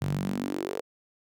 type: tone with high-pass filter sweep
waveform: sawtooth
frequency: 47.79 Hz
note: G1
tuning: 43 cents flat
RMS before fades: -31 dBFS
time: 0.01-0.81 s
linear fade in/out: 10 ms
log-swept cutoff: 120 to 480 Hz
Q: 4.7
effects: none